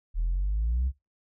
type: exponential sweep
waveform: sine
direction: up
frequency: 38.89 to 67.5 Hz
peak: -22 dBFS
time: 0.14-0.92 s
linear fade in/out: 50 ms
effects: noise-tail reverb RT60 0.2 s tail -18 dB re dry + tanh soft clip ceiling -21 dBFS